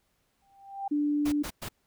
sine tone with exponential growth, 789 Hz, G5, 11 cents sharp, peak -28 dBFS, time 0.42-0.88 s, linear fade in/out 5 ms, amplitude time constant 100 ms
sine tone, 293.7 Hz, D4, in tune, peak -24 dBFS, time 0.91-1.43 s, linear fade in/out 10 ms
pink noise bursts, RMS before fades -37 dBFS, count 3, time 1.25-1.689 s, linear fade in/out 10 ms, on 73 ms, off 110 ms
effects pink hiss -73 dBFS RMS until 1.86 s

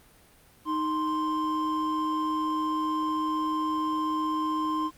triangle tone pair together, 311.1 / 1047.4 Hz, D#4 / C6, 0 / +1 cents, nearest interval octave + major sixth, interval 2101 cents, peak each -27 / -26 dBFS, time 0.65-4.91 s, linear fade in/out 50 ms, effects pink hiss -57 dBFS RMS until 4.97 s + Opus 32 kbps

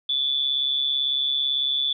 sine tone with amplitude modulation, 3468 Hz, A7, 26 cents flat, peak -18 dBFS, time 0.09-1.93 s, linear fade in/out 5 ms, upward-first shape sine, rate 138 Hz, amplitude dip 60%, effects none

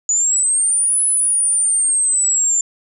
sine linear two-way sweep, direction up then down, 6870 to 10180 to 7180 Hz, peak -13 dBFS, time 0.09-2.61 s, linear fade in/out 2 ms, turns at 1.04 s, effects none

